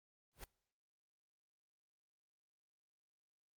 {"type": "noise with exponential growth", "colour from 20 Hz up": "pink", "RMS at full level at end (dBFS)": -45, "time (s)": [0.33, 0.44], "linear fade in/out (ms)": 2, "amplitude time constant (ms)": 23, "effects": ["noise-tail reverb RT60 0.7 s tail -25 dB re dry", "Opus 32 kbps"]}